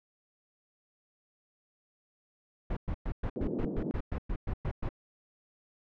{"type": "noise bursts", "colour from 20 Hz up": "brown", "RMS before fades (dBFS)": -32, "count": 13, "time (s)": [2.7, 4.891], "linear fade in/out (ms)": 5, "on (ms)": 67, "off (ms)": 110}
{"type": "band-pass noise", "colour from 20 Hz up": "pink", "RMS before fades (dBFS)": -35, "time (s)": [3.36, 3.91], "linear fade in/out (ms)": 0, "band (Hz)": [180, 440], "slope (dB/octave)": 24}
{"effects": ["low-pass 2000 Hz 12 dB/octave"]}